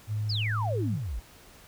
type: tone with pitch glide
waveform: sine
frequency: 106.4 to 107.82 Hz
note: G#2 to A2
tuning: +42 to -35 cents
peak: -27 dBFS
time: 0.07-0.99 s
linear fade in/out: 50 ms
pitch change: +23 cents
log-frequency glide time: 0.36-0.45 s
type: exponential sweep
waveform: sine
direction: down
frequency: 5350 to 46.25 Hz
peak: -30 dBFS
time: 0.29-1.2 s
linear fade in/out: 10 ms
effects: pink hiss -53 dBFS RMS until 1.67 s